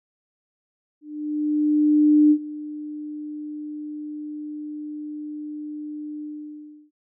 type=tone with ADSR envelope; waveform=sine; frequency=300 Hz; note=D4; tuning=37 cents sharp; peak=-11 dBFS; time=1.01-6.91 s; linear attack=1300 ms; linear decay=69 ms; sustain=-19 dB; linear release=680 ms; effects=none